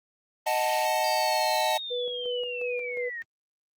square chord, D# diminished, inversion none, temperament equal, 622.3 / 740 / 880 Hz, D#5 / F#5 / A5, 0 / 0 / 0 cents, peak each -29 / -30 / -28 dBFS, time 0.46-1.78 s, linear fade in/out 10 ms
sine linear sweep, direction down, 4762 to 1809 Hz, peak -33 dBFS, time 1.04-3.22 s, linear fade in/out 0 ms
sine tone with tremolo, 490.3 Hz, B4, 13 cents flat, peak -28 dBFS, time 1.9-3.1 s, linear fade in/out 20 ms, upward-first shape square, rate 2.8 Hz, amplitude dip 45%
effects Opus 24 kbps

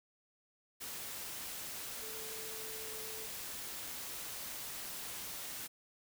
sine tone in noise, 440 Hz, A4, in tune, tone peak -50 dBFS, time 2.01-3.27 s, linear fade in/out 20 ms, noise white, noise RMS -44 dBFS, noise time 0.8-5.68 s, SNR -9 dB, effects none

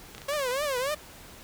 clicks, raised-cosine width 0.2 ms, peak -24 dBFS, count 7, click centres 0.149 / 0.181 / 0.218 / 0.286 / 0.336 / 0.395 / 0.51 s
sawtooth tone with vibrato, 544 Hz, C#5, 33 cents flat, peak -23 dBFS, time 0.28-0.95 s, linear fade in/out 10 ms, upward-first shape triangle, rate 3.5 Hz, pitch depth 210 cents each way
effects pink hiss -48 dBFS RMS until 1.43 s

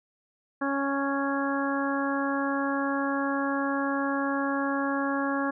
harmonic tone, 277.2 Hz, C#4, in tune, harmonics 1 / 2 / 3 / 4 / 5 / 6, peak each -28 / -33 / -35 / -33 / -36 / -34 dBFS, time 0.61-5.51 s, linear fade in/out 10 ms, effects none

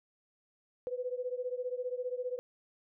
sine beating tone pair, 493.9 / 508.9 Hz, B4 / C5, 0 / -48 cents, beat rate 15 Hz, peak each -36 / -38 dBFS, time 0.87-2.39 s, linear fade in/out 0 ms, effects none

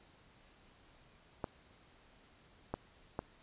clicks, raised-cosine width 1 ms, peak -22 dBFS, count 3, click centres 1.442 / 2.74 / 3.191 s, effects pink hiss -64 dBFS RMS until 3.42 s + resampled to 8000 Hz

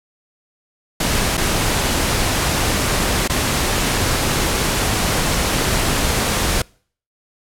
pink noise with dropouts, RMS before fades -18 dBFS, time 1-6.62 s, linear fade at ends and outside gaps 5 ms, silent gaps 1.371-1.376 / 3.278-3.296 s, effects noise-tail reverb RT60 0.5 s tail -26 dB re dry + low-pass 12000 Hz 12 dB/octave

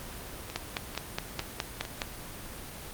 two click trains, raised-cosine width 0.2 ms, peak -12 / -20 dBFS, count 8 / 4, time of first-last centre 0.56-2.018 / 0.5-1.851 s, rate 4.8 / 2.22 Hz, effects pink hiss -42 dBFS RMS until 2.93 s + Opus 24 kbps

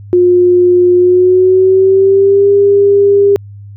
sine tone with pitch glide, 357.4 to 401.2 Hz, F4 to G4, +40 to +40 cents, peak -4 dBFS, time 0.13-3.36 s, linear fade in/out 0 ms, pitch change +200 cents, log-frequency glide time 0.96-2.49 s, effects added 101 Hz sine -28 dBFS peak until 3.76 s

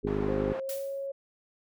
harmonic tone, 51.1 Hz, G#1, 27 cents flat, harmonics 1 / 2 / 3 / 4 / 5 / 6 / 7 / 8 / 9, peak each -37 / -40 / -37 / -38 / -34 / -41 / -36 / -31 / -43 dBFS, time 0.03-0.54 s, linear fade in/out 20 ms
pink band-pass noise, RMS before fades -41 dBFS, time 0.07-0.6 s, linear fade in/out 2 ms, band 340 to 1300 Hz, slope 12 dB/octave
sine tone with pitch glide, 528 to 549.8 Hz, C5 to C#5, +16 to -14 cents, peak -32 dBFS, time 0.28-1.12 s, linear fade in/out 10 ms, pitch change +70 cents, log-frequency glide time 0.54-0.78 s
blue noise with exponential decay, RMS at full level -36 dBFS, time 0.69-1.07 s, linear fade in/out 2 ms, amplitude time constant 82 ms
effects none

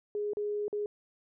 sine tone with dropouts, 415.3 Hz, G#4, in tune, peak -30 dBFS, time 0.15-0.86 s, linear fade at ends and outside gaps 1 ms, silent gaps 0.334-0.37 / 0.681-0.728 s, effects none

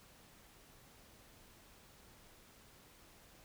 silence, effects pink hiss -62 dBFS RMS until 3.44 s

